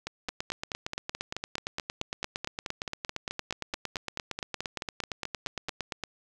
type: two click trains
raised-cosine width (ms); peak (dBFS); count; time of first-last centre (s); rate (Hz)
0.2; -16 / -15; 27 / 51; 0.07-5.686 / 0.29-6.037; 4.63 / 8.7
effects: none